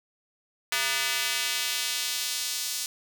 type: tone with high-pass filter sweep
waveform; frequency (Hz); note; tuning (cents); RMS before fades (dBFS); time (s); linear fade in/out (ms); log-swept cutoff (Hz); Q
square; 134.9; C#3; -47; -29; 0.72-2.86; 2; 1900 to 5200; 1
effects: none